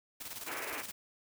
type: noise with tremolo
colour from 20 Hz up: white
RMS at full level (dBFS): -42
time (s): 0.2-0.92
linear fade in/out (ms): 10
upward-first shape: square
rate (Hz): 19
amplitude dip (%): 55
type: band-pass noise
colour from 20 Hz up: white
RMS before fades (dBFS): -41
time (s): 0.46-0.83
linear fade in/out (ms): 20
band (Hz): 260 to 2600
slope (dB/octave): 48
effects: none